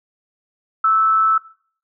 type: tone with amplitude modulation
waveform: sine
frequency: 1314 Hz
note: E6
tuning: 6 cents flat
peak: -10 dBFS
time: 0.84-1.38 s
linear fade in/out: 5 ms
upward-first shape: sine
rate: 196 Hz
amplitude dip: 35%
effects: noise-tail reverb RT60 0.5 s tail -20 dB re dry